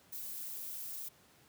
violet noise, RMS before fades -43 dBFS, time 0.12-1.09 s, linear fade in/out 10 ms, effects pink hiss -64 dBFS RMS until 1.48 s + high-pass 100 Hz 12 dB/octave

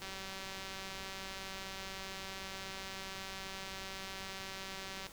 click train, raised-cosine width 0.2 ms, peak -27 dBFS, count 970, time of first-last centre 0.02-5.067 s, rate 192 Hz, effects pink hiss -53 dBFS RMS until 5.12 s

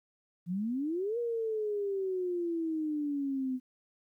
sine exponential two-way sweep, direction up then down, 167.6 to 479.6 to 252.8 Hz, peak -30 dBFS, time 0.46-3.6 s, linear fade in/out 50 ms, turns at 1.18 s, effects 12-bit

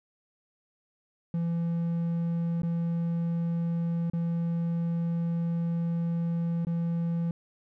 triangle tone with dropouts, 168.6 Hz, E3, 39 cents sharp, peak -24 dBFS, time 1.34-7.31 s, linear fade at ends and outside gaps 2 ms, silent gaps 2.62-2.632 / 4.1-4.134 / 6.65-6.669 s, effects none

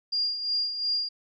sine tone with tremolo, 4810 Hz, D8, 41 cents sharp, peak -23 dBFS, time 0.12-1.09 s, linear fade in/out 10 ms, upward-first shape sine, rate 2.8 Hz, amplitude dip 60%, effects none

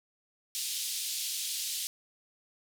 pink band-pass noise, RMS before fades -35 dBFS, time 0.55-1.87 s, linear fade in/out 0 ms, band 3300 to 14000 Hz, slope 24 dB/octave, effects none

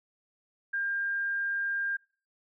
sine tone, 1602 Hz, G6, 37 cents sharp, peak -28 dBFS, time 0.73-1.97 s, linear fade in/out 10 ms, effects noise-tail reverb RT60 0.4 s tail -23 dB re dry

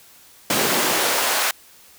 pink noise with high-pass filter sweep, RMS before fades -20 dBFS, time 0.5-1.51 s, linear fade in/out 2 ms, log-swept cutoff 210 to 940 Hz, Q 0.95, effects white hiss -49 dBFS RMS until 1.98 s

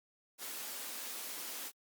white high-pass noise, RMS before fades -43 dBFS, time 0.38-1.72 s, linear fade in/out 50 ms, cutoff 210 Hz, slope 48 dB/octave, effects Opus 48 kbps

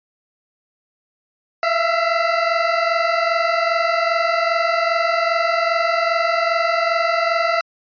20% pulse tone pair together, 659.3 / 681.8 Hz, E5 / F5, 0 / -42 cents, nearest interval minor second, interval 58 cents, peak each -14 dBFS, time 1.63-7.61 s, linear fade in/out 2 ms, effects resampled to 11025 Hz

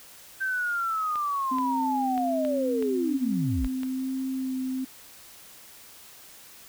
sine linear sweep, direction down, 1568 to 35.23 Hz, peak -25 dBFS, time 0.4-3.68 s, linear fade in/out 20 ms
clicks, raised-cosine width 0.3 ms, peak -24 dBFS, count 7, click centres 1.157 / 1.585 / 2.178 / 2.45 / 2.825 / 3.646 / 3.833 s
sine tone with vibrato, 261.6 Hz, C4, in tune, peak -27 dBFS, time 1.51-4.85 s, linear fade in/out 10 ms, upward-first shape sine, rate 1.2 Hz, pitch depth 15 cents each way
effects white hiss -49 dBFS RMS until 6.68 s

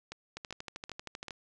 two click trains, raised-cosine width 0.2 ms, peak -23 / -24 dBFS, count 13 / 4, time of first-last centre 0.37-1.308 / 0.12-1.283 s, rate 12.8 / 2.58 Hz, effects resampled to 22050 Hz

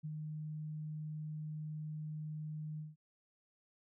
sine tone with ADSR envelope, 153.6 Hz, D#3, 22 cents flat, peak -38 dBFS, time 0.03-2.96 s, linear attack 22 ms, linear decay 33 ms, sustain -2 dB, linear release 170 ms, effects none

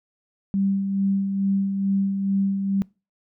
sine tone with tremolo, 196 Hz, G3, in tune, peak -18 dBFS, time 0.54-2.82 s, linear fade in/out 0 ms, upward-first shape sine, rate 2.3 Hz, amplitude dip 45%, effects noise-tail reverb RT60 0.3 s tail -25 dB re dry

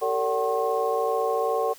sine tone cluster, 391.2 / 453.5 / 572 / 754 / 1076 Hz, G4 / A#4 / D5 / F#5 / C6, -4 / -48 / -46 / +32 / +48 cents, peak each -34 / -25 / -29 / -28 / -30 dBFS, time 0.01-1.74 s, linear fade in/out 20 ms, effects white hiss -49 dBFS RMS until 1.78 s

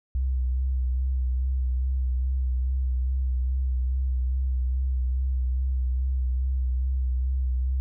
sine tone with vibrato, 64 Hz, C2, 38 cents flat, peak -22 dBFS, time 0.15-7.8 s, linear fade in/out 0 ms, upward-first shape sine, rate 2.4 Hz, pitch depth 34 cents each way, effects none

